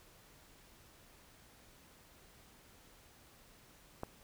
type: click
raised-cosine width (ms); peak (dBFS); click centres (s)
1; -25; 4.034
effects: pink hiss -62 dBFS RMS until 4.23 s